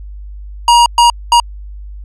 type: tone bursts at uneven times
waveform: square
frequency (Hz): 949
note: A#5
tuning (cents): +31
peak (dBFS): -5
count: 3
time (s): 0.68-0.86 / 0.98-1.1 / 1.32-1.4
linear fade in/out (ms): 2
effects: added 50 Hz sine -26 dBFS peak until 2.04 s + resampled to 22050 Hz